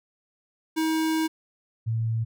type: tone pair in turn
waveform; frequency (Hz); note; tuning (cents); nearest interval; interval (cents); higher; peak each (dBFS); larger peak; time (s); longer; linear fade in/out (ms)
square / sine; 318.6 / 113.1; D#4 / A2; +41 / +48; octave + tritone; 1793; first; -23; neither; 0.76-1.28 / 1.86-2.25; first; 20
effects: none